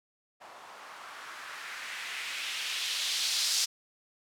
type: noise with low-pass filter sweep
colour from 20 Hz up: violet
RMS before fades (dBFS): -35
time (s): 0.4-3.66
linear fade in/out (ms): 20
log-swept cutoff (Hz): 800 to 5100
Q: 1.7
effects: none